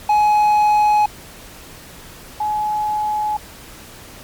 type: tone pair in turn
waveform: triangle / sine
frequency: 841 / 846.8 Hz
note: G#5 / G#5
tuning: +22 / +33 cents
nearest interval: unison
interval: 11 cents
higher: second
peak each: -9 / -17 dBFS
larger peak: first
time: 0.09-1.06 / 2.4-3.37 s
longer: neither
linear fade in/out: 5 ms
effects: pink hiss -39 dBFS RMS until 4.23 s + MP3 96 kbps